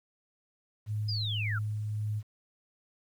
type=tone with tremolo; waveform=sine; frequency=106.2 Hz; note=G#2; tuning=39 cents sharp; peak=-29 dBFS; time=0.86-2.23 s; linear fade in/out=50 ms; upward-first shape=triangle; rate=1.8 Hz; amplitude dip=25%
type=linear sweep; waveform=sine; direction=down; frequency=5070 to 1285 Hz; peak=-33 dBFS; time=1.08-1.59 s; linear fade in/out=10 ms
effects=10-bit